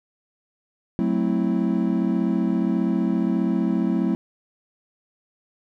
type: chord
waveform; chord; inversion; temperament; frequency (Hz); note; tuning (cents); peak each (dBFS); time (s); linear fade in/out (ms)
triangle; F# half-diminished seventh; none; equal; 185 / 220 / 261.6 / 329.6; F#3 / A3 / C4 / E4; 0 / 0 / 0 / 0; -22 / -22 / -24 / -24; 0.99-4.15; 0
effects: none